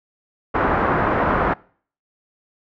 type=low-pass noise; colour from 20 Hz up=white; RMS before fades=-19 dBFS; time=0.54-1.54 s; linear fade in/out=10 ms; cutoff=1400 Hz; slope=24 dB/octave; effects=noise-tail reverb RT60 0.5 s tail -24 dB re dry